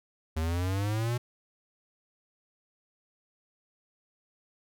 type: exponential sweep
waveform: square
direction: up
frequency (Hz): 77.78 to 123.47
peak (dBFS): -28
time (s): 0.36-1.18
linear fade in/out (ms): 10
effects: none